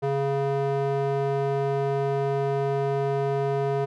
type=tone with band-pass filter; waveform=square; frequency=138.59 Hz; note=C#3; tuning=in tune; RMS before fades=-25 dBFS; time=0.02-3.86 s; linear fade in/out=20 ms; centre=520 Hz; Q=1.4; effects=none